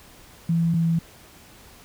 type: tone pair in turn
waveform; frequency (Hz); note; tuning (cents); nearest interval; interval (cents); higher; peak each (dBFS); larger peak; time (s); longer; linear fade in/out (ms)
sine; 167 / 165.85; E3 / E3; +23 / +11; unison; 12; first; -18; neither; 0.49-0.74 / 0.74-0.99; neither; 5
effects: pink hiss -49 dBFS RMS until 1.84 s